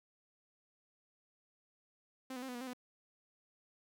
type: tone with pitch steps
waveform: sawtooth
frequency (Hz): 261.3 / 248.5 / 264.7 / 248.3 / 240.5 / 261.4 / 249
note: C4 / B3 / C4 / B3 / B3 / C4 / B3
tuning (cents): -2 / +11 / +20 / +9 / -46 / -1 / +14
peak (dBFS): -38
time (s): 2.3-2.734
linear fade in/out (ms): 5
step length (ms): 62
effects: none